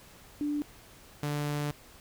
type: tone pair in turn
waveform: sine / sawtooth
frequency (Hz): 293.7 / 146.85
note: D4 / D3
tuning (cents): 0 / 0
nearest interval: octave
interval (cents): 1200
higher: first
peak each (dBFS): -28 / -26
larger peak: second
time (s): 0.41-0.62 / 1.23-1.71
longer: second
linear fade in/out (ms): 0
effects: pink hiss -54 dBFS RMS until 2 s